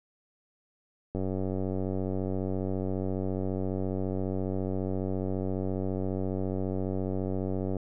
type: click train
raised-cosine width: 2 ms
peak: -19 dBFS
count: 627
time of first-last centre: 1.15-7.767 s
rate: 94.6 Hz
effects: none